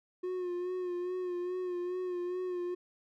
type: tone with vibrato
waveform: triangle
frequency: 360.1 Hz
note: F#4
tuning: 47 cents flat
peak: -31 dBFS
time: 0.23-2.75 s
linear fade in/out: 10 ms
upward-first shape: sine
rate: 2.4 Hz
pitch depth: 38 cents each way
effects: none